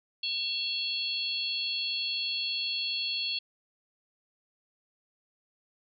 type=tone cluster; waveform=sine; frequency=2717 / 3342 / 4208 / 4426 Hz; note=F7 / G#7 / C8 / C#8; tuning=-48 / +10 / +9 / -3 cents; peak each=-36 / -33 / -38 / -34 dBFS; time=0.23-3.39 s; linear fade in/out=5 ms; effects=none